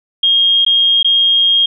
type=tone with dropouts; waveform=sine; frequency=3241 Hz; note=G#7; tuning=43 cents flat; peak=-8 dBFS; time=0.23-1.66 s; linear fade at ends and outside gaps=5 ms; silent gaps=0.65-0.663 / 1.03-1.045 s; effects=none